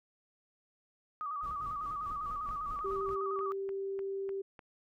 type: tone with vibrato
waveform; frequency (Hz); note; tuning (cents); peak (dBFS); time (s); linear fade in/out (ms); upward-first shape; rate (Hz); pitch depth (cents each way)
sine; 1198; D6; +34; -35; 1.21-3.52; 0; square; 10; 70
type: noise with tremolo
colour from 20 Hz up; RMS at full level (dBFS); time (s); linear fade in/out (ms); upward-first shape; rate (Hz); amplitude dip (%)
brown; -47; 1.42-3.16; 20; sine; 4.8; 65
type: click train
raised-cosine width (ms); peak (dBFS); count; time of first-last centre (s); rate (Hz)
0.5; -35; 8; 2.49-4.592; 3.33
type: tone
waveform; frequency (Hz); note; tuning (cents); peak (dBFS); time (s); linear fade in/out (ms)
sine; 390.9; G4; -5; -34; 2.84-4.42; 10
effects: none